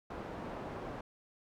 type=low-pass noise; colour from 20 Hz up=white; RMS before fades=-43 dBFS; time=0.1-1.01 s; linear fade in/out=5 ms; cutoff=750 Hz; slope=12 dB/octave; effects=none